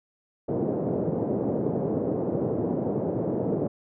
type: band-pass noise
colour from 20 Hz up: white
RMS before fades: -27 dBFS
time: 0.48-3.68 s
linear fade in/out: 10 ms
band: 120 to 510 Hz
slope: 24 dB/octave
effects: none